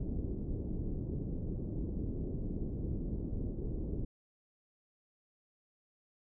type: low-pass noise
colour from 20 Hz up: pink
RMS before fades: -37 dBFS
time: 0-4.05 s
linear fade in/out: 5 ms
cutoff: 380 Hz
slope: 24 dB/octave
effects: none